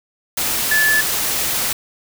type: tone in noise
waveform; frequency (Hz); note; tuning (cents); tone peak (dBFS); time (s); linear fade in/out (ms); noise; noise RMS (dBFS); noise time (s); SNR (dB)
sine; 1732; A6; -28; -13; 0.71-1.01; 5; white; -20; 0.37-1.73; +4
effects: none